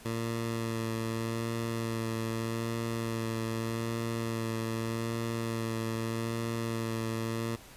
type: tone with vibrato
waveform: 15% pulse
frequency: 114 Hz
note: A#2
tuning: 38 cents flat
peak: -25 dBFS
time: 0.05-7.56 s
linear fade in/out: 5 ms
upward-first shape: sine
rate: 0.82 Hz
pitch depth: 19 cents each way
effects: pink hiss -52 dBFS RMS until 7.76 s + resampled to 32000 Hz